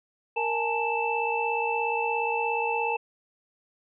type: tone cluster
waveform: sine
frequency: 464.8 / 839 / 896 / 2646 Hz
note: A#4 / G#5 / A5 / E7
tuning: -5 / +17 / +31 / +6 cents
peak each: -30 dBFS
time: 0.36-2.97 s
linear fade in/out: 10 ms
effects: none